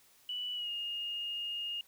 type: tone with pitch glide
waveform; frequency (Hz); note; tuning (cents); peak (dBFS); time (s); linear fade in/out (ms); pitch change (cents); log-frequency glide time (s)
sine; 2960 to 2843; F#7 to F7; 0 to +30; -35; 0.29-1.81; 2; -70; 0.54-0.7
effects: white hiss -64 dBFS RMS until 1.87 s